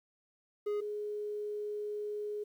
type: tone pair in turn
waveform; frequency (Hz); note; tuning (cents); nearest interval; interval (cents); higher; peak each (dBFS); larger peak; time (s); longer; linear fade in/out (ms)
triangle / sine; 415.3 / 417.9; G#4 / G#4; 0 / +11; unison; 11; second; -29 / -35; first; 0.66-0.81 / 0.81-2.44; second; 10
effects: 11-bit